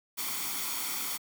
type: noise with comb filter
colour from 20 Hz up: white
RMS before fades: -34 dBFS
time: 0.17-1.18 s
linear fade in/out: 20 ms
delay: 0.89 ms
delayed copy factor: +0.6
effects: high-pass 200 Hz 12 dB/octave